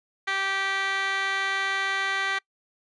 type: tone with band-pass filter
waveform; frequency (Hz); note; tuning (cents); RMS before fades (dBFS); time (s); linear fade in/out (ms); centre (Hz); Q
15% pulse; 389.5; G4; -11; -27; 0.27-2.39; 10; 2300; 3.4
effects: noise-tail reverb RT60 0.1 s tail -25 dB re dry + resampled to 22050 Hz

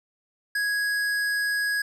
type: tone with tanh clipping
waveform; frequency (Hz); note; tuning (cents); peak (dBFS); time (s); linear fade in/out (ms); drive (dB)
sine; 1661.2; G#6; 0; -25; 0.55-1.82; 5; 16
effects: none

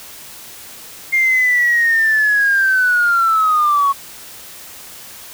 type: linear sweep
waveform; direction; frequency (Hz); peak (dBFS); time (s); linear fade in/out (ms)
sine; down; 2125 to 1100; -10; 1.12-3.93; 20
effects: tanh soft clip ceiling -6 dBFS + white hiss -36 dBFS RMS until 5.33 s

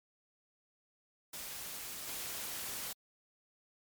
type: noise with level steps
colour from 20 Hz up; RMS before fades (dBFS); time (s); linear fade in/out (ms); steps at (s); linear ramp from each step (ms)
white; -44 / -41; 1.33-2.93; 5; 2.07; 20
effects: MP3 96 kbps

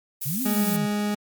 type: noise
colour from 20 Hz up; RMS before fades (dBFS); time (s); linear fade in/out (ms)
violet; -29; 0.21-0.77; 10
type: exponential two-way sweep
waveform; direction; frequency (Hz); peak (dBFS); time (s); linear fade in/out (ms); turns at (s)
sine; up then down; 123.47 to 266.6 to 143.9; -26; 0.25-0.87; 20; 0.42
type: tone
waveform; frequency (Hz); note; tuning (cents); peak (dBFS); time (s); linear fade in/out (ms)
40% pulse; 207.5; G#3; -1; -22; 0.45-1.15; 10
effects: MP3 96 kbps

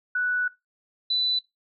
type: tone pair in turn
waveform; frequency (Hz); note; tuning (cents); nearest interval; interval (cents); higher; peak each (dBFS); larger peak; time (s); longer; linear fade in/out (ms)
sine; 1480 / 3986; F#6 / B7; 0 / +15; octave + perfect fourth; 1715; second; -22; neither; 0.15-0.48 / 1.1-1.39; first; 5
effects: noise-tail reverb RT60 0.2 s tail -19 dB re dry

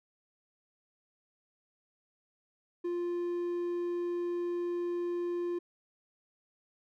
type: tone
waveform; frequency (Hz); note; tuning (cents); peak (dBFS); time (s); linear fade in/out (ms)
triangle; 349.2; F4; 0; -29; 2.84-5.59; 10
effects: none

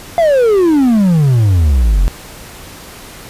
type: exponential sweep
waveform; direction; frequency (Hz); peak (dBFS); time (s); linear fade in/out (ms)
triangle; down; 698.5 to 41.2; -5; 0.18-2.08; 0
effects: pink hiss -33 dBFS RMS until 3.29 s + resampled to 32000 Hz

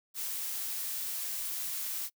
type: noise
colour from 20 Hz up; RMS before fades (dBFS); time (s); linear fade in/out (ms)
blue; -36; 0.14-2.1; 50
effects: noise-tail reverb RT60 0.1 s tail -26 dB re dry

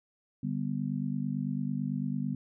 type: chord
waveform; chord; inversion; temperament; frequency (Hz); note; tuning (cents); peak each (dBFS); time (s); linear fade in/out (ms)
sine; G major; second; just; 147 / 196 / 245; D3 / G3 / B3; +2 / 0 / -14; -34; 0.43-2.35; 5
effects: none

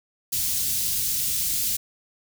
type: band-stop noise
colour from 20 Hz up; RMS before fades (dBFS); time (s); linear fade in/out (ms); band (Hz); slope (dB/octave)
white; -25; 0.32-1.77; 10; 160 to 4200; 12
effects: none

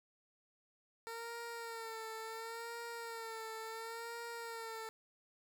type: tone with vibrato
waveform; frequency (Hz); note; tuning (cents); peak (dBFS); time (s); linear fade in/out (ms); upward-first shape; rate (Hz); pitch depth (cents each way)
15% pulse; 455.8; A#4; -39; -37; 1.07-4.89; 0; sine; 0.71; 47
effects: none

